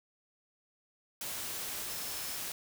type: tone in noise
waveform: sine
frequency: 5274 Hz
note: E8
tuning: in tune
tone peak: -48 dBFS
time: 1.9-2.37 s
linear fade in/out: 2 ms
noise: white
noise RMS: -39 dBFS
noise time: 1.21-2.52 s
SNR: -12 dB
effects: none